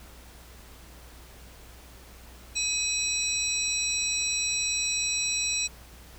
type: tone cluster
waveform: sine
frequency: 2529 / 4007 / 5710 / 7780 Hz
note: D#7 / B7 / F8 / B8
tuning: +28 / +24 / +37 / -27 cents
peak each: -31 dBFS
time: 2.55-5.68 s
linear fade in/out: 20 ms
effects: added 60 Hz sine -49 dBFS peak until 6.18 s + pink hiss -51 dBFS RMS until 6.18 s